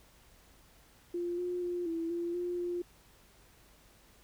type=tone with pitch steps; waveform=sine; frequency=348.4 / 356.5 / 352.4 / 330.9 / 343.2 / 353.1 / 351.1 Hz; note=F4 / F4 / F4 / E4 / F4 / F4 / F4; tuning=-4 / +36 / +16 / +7 / -30 / +19 / +9 cents; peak=-32 dBFS; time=1.14-2.82 s; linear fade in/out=5 ms; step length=240 ms; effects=added 50 Hz sine -66 dBFS peak until 4.23 s + pink hiss -62 dBFS RMS until 4.23 s